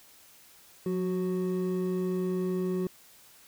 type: tone pair together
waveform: triangle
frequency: 180.67 / 370 Hz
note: F#3 / F#4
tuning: -41 / 0 cents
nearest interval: octave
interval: 1241 cents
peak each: -28 dBFS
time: 0.86-2.87 s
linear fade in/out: 2 ms
effects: white hiss -56 dBFS RMS until 3.47 s